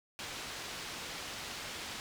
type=low-pass noise; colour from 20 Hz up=white; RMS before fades=-43 dBFS; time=0.19-2 s; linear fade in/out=0 ms; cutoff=4800 Hz; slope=12 dB/octave; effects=none